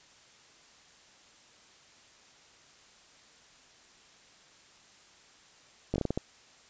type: slowing click train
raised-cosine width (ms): 2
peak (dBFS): -16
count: 7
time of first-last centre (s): 5.94-6.175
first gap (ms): 18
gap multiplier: 1.31
effects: white hiss -58 dBFS RMS until 6.69 s + resampled to 16000 Hz